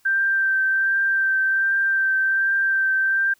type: tone with vibrato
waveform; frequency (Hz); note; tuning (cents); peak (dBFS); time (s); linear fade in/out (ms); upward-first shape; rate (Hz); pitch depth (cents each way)
sine; 1568; G6; 0; -17; 0.05-3.34; 10; triangle; 1.3; 18
effects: white hiss -61 dBFS RMS until 3.39 s